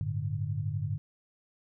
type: chord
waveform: sine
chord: G suspended second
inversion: none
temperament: equal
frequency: 98 / 110 / 146.83 Hz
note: G2 / A2 / D3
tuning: 0 / 0 / 0 cents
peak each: -34 dBFS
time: 0.01-0.98 s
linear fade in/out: 0 ms
effects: none